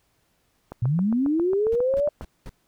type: click train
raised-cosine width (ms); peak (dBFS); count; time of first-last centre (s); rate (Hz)
1; -21; 12; 0.72-2.211; 7.38
type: linear sweep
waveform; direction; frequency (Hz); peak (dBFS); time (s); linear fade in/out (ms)
sine; up; 111.8 to 600; -19; 0.82-2.09; 5
type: noise bursts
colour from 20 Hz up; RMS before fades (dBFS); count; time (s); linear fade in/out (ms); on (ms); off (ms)
brown; -36; 4; 1.72-2.494; 2; 36; 210
effects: pink hiss -68 dBFS RMS until 2.67 s